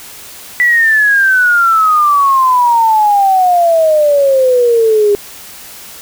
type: exponential sweep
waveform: sine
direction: down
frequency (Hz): 1975.5 to 404.2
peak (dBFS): -6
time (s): 0.6-5.15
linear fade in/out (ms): 0
effects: white hiss -32 dBFS RMS until 6.01 s